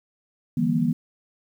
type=tone cluster; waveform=sine; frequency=153.3 / 168.7 / 200.1 / 238.7 Hz; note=D#3 / E3 / G3 / A#3; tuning=-25 / +40 / +36 / +41 cents; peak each=-27 / -25 / -28 / -22 dBFS; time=0.57-0.93 s; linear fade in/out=5 ms; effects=9-bit